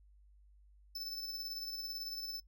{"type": "tone with tremolo", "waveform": "square", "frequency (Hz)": 5274, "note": "E8", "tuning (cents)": 0, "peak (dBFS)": -39, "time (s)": [0.95, 2.4], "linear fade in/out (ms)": 5, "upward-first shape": "sine", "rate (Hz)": 18, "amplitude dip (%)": 45, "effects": ["noise-tail reverb RT60 0.1 s tail -19 dB re dry", "added 50 Hz sine -60 dBFS peak until 2.47 s"]}